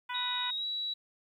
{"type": "harmonic tone", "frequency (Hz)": 493.9, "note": "B4", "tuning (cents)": 0, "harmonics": [2, 3, 4, 5, 6, 7], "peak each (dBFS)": [-37, -41, -43, -45, -47, -48], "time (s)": [0.09, 0.51], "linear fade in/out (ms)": 10}
{"type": "tone with pitch glide", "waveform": "sine", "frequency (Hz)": [3787, 3900], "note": ["A#7", "B7"], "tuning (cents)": [27, -23], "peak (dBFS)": -32, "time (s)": [0.14, 0.94], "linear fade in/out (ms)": 10, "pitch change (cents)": 50, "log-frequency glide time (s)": [0.56, 0.65]}
{"effects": ["11-bit"]}